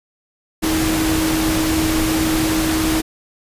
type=tone in noise; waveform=sine; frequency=317.7 Hz; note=D#4; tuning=36 cents sharp; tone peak=-17 dBFS; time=0.62-3.02 s; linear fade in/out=20 ms; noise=pink; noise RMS=-21 dBFS; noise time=0.62-3.02 s; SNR=+1 dB; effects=resampled to 32000 Hz